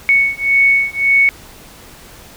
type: beating tone pair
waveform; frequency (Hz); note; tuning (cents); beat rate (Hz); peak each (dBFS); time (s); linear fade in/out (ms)
sine; 2217 / 2218.8; C#7 / C#7; 0 / +1; 1.8; -13; 0.09-1.29; 0
effects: pink hiss -39 dBFS RMS until 2.36 s